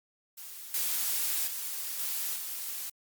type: noise with level steps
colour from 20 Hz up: blue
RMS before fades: -44 / -30 / -36 / -33 / -37 dBFS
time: 0.37-2.9 s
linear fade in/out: 10 ms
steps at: 0.74 / 1.47 / 1.99 / 2.36 s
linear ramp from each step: 2 ms
effects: Opus 48 kbps